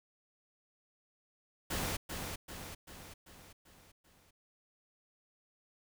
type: noise with echo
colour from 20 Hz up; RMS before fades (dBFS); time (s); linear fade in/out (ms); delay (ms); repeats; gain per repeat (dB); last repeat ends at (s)
pink; -36; 1.7-1.97; 10; 390; 6; -5; 4.31
effects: none